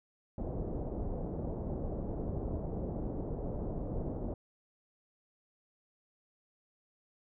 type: low-pass noise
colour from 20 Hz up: pink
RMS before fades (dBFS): -37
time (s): 0.38-4.34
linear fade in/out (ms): 2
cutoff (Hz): 640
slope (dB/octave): 24
effects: none